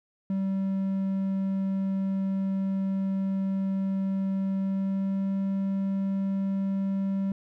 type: tone with pitch glide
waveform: triangle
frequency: 193.1 to 194.67 Hz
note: G3 to G3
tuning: -26 to -12 cents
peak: -23 dBFS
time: 0.3-7.32 s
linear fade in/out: 2 ms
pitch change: +14 cents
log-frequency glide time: 4.56-5.35 s
effects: none